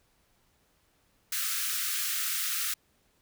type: high-pass noise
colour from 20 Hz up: white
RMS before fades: -31 dBFS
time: 1.32-2.74 s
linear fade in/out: 5 ms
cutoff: 1200 Hz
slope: 96 dB/octave
effects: pink hiss -69 dBFS RMS until 3.21 s